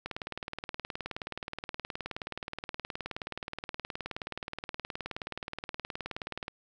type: click train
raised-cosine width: 0.3 ms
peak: -20 dBFS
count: 123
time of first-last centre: 0.06-6.481 s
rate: 19 Hz
effects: none